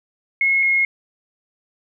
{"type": "tone pair in turn", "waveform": "sine", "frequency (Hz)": [2170, 2158], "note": ["C#7", "C#7"], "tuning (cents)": [-37, -47], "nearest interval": "unison", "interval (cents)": 10, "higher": "first", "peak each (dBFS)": [-14, -14], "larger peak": "neither", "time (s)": [[0.41, 0.63], [0.63, 0.85]], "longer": "neither", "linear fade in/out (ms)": 2, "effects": []}